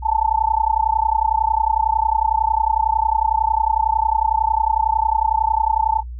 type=tone with amplitude modulation; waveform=sine; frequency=880 Hz; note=A5; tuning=in tune; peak=-11 dBFS; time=0.02-6.03 s; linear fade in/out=50 ms; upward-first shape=sine; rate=31 Hz; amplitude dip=100%; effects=noise-tail reverb RT60 0.1 s tail -26 dB re dry + added 60 Hz sine -28 dBFS peak until 6.19 s